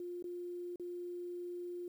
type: tone with dropouts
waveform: sine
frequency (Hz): 352.7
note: F4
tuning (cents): +17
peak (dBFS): -40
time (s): 0-1.88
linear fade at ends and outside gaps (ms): 2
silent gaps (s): 0.225-0.241 / 0.759-0.797
effects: 11-bit